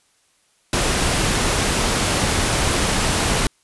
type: noise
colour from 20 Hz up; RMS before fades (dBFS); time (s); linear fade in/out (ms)
pink; -19; 0.73-3.47; 2
effects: white hiss -61 dBFS RMS until 3.63 s + resampled to 24000 Hz